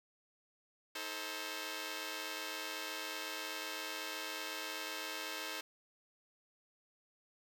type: chord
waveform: 5% pulse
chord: A diminished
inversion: second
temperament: just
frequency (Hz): 316.8 / 440 / 528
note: Eb4 / A4 / C5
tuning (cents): +31 / 0 / +16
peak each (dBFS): -34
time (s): 0.95-5.61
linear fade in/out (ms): 5
effects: none